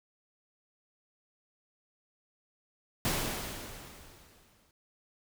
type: noise with exponential decay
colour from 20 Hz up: pink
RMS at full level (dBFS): -29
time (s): 3.05-4.71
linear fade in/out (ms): 1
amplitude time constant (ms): 360
effects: none